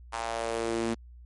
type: tone with high-pass filter sweep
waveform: sawtooth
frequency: 114.9 Hz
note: A#2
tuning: 25 cents flat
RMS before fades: -31 dBFS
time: 0.12-0.95 s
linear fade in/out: 20 ms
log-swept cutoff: 920 to 250 Hz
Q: 2.7
effects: added 60 Hz sine -46 dBFS peak until 1.25 s + MP3 48 kbps